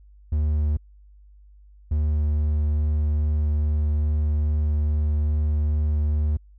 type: tone pair in turn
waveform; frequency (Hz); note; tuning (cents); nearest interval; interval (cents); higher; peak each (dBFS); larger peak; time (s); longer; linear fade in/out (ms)
triangle; 75.2 / 75.2; D2 / D2; +42 / +42; unison; 0; neither; -17; neither; 0.32-0.77 / 1.91-6.37; second; 5
effects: added 50 Hz sine -47 dBFS peak until 6.58 s